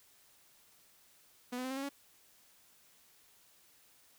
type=tone with pitch steps; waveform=sawtooth; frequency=246.9 / 253.3 / 259.8 / 266.5 / 273.3 / 280.4 Hz; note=B3 / B3 / C4 / C4 / C#4 / C#4; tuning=0 / +44 / -12 / +32 / -24 / +20 cents; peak=-33 dBFS; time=1.52-1.892 s; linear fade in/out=10 ms; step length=62 ms; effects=white hiss -65 dBFS RMS until 4.18 s